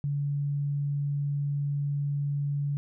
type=tone; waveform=sine; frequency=143.1 Hz; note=D3; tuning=45 cents flat; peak=-26 dBFS; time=0.04-2.77 s; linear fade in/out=0 ms; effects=none